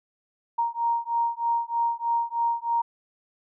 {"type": "beating tone pair", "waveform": "sine", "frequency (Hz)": [932.3, 935.5], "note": ["A#5", "A#5"], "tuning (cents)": [0, 6], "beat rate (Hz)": 3.2, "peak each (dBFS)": -26, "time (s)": [0.58, 2.82], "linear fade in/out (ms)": 10, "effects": []}